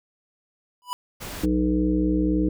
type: tone with exponential growth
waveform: square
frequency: 987.8 Hz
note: B5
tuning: in tune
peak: -23 dBFS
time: 0.82-0.93 s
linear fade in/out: 0 ms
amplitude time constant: 23 ms
type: noise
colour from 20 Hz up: pink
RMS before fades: -35 dBFS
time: 1.2-1.46 s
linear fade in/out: 20 ms
type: harmonic tone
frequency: 61.74 Hz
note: B1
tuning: in tune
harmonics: 1 / 3 / 5 / 7 / 8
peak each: -26 / -26 / -21 / -33 / -33 dBFS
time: 1.43-2.49 s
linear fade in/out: 5 ms
effects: none